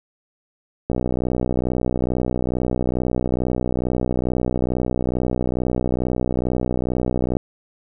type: click train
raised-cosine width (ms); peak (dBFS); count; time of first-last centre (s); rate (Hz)
2; -8; 404; 0.9-7.369; 62.3
effects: none